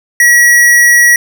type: tone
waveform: square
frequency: 1920 Hz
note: B6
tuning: 49 cents flat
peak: -4 dBFS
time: 0.2-1.16 s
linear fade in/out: 2 ms
effects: none